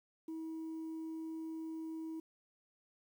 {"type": "tone", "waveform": "sine", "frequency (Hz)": 321.5, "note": "E4", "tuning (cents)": -43, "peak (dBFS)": -38, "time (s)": [0.28, 2.2], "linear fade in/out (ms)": 5, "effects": ["tanh soft clip ceiling -39 dBFS", "11-bit"]}